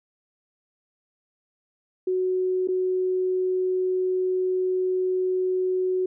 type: tone with dropouts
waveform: sine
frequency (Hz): 370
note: F#4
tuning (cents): 0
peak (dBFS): -21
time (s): 2.07-6.06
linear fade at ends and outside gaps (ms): 5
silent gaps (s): 2.675-2.685
effects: none